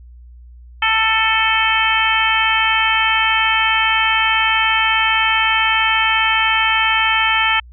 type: harmonic tone with a mistuned harmonic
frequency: 443.2 Hz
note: A4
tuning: 13 cents sharp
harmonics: 2 / 3 / 4 / 5 / 6 / 7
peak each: -20 / -20 / -20 / -20 / -20 / -20 dBFS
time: 0.82-7.6 s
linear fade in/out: 5 ms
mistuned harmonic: 6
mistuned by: -37 cents
effects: added 60 Hz sine -37 dBFS peak until 7.72 s